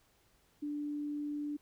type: tone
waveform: sine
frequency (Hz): 293.7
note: D4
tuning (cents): 0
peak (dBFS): -35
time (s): 0.62-1.57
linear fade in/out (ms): 10
effects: pink hiss -70 dBFS RMS until 1.61 s